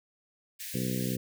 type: high-pass noise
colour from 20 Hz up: white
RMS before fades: -40 dBFS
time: 0.59-1.17 s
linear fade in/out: 20 ms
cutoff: 1600 Hz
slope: 96 dB/octave
type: harmonic tone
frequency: 63.1 Hz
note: B1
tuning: 38 cents sharp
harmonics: 2 / 3 / 4 / 5 / 6 / 7 / 8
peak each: -34 / -33 / -36 / -41 / -40 / -45 / -42 dBFS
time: 0.74-1.17 s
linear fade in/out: 5 ms
effects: none